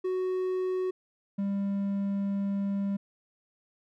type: tone pair in turn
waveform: triangle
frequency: 370.6 / 198.71 Hz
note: F#4 / G3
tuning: +3 / +24 cents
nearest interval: major seventh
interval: 1079 cents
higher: first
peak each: -25 dBFS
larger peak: neither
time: 0.04-0.91 / 1.38-2.97 s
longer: second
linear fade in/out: 10 ms
effects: none